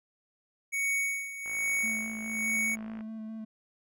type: tone with tremolo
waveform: square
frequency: 2231 Hz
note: C#7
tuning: 11 cents sharp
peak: -27 dBFS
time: 0.72-2.76 s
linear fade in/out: 20 ms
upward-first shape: sine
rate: 1.2 Hz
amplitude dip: 75%
type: click train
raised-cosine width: 0.5 ms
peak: -33 dBFS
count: 86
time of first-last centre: 1.46-3.008 s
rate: 54.9 Hz
type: tone with vibrato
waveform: triangle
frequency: 220 Hz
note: A3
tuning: in tune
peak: -35 dBFS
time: 1.83-3.45 s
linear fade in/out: 10 ms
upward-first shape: square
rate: 4.8 Hz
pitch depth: 14 cents each way
effects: none